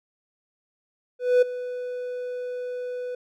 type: tone with ADSR envelope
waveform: triangle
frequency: 496.1 Hz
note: B4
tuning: 8 cents sharp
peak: -11 dBFS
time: 1.19-3.15 s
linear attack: 230 ms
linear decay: 10 ms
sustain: -16 dB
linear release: 4 ms
effects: none